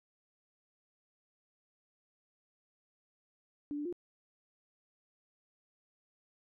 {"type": "tone with pitch steps", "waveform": "sine", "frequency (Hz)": [291, 294.3, 351.7], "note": ["D4", "D4", "F4"], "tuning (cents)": [-16, 4, 12], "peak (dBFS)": -35, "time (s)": [3.71, 3.926], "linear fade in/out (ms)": 0, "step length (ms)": 72, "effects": []}